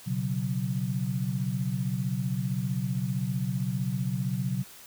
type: chord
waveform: sine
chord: B suspended second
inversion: none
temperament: just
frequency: 123.47 / 138.9 / 185.21 Hz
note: B2 / C#3 / F#3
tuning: 0 / +4 / +2 cents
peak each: -31 dBFS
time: 0.06-4.64 s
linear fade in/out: 20 ms
effects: white hiss -49 dBFS RMS until 4.86 s